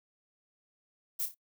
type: noise with echo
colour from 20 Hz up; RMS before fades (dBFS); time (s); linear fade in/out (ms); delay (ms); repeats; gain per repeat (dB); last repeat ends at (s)
violet; -33; 1.19-1.26; 10; 29; 3; -8; 1.347
effects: noise-tail reverb RT60 0.1 s tail -21 dB re dry